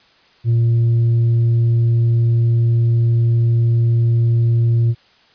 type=tone with tanh clipping; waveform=sine; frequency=116.54 Hz; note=A#2; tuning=in tune; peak=-12 dBFS; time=0.44-4.95 s; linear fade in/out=50 ms; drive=2 dB; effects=white hiss -52 dBFS RMS until 5.34 s + resampled to 11025 Hz